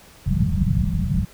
white low-pass noise, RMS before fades -20 dBFS, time 0.26-1.25 s, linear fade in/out 10 ms, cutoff 200 Hz, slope 96 dB/octave, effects pink hiss -48 dBFS RMS until 1.33 s

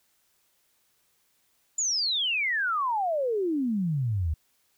sine exponential sweep, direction down, 7170 to 73.42 Hz, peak -24 dBFS, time 1.78-4.34 s, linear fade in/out 5 ms, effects white hiss -69 dBFS RMS until 4.77 s

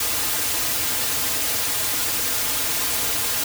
white noise with comb filter, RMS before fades -23 dBFS, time 0-3.44 s, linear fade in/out 5 ms, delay 5.3 ms, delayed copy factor -0.95, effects none

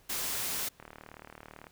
white noise, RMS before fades -34 dBFS, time 0.09-0.69 s, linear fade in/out 10 ms
click train, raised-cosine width 0.5 ms, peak -31 dBFS, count 34, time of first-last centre 0.8-1.668 s, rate 38 Hz
effects pink hiss -63 dBFS RMS until 1.71 s

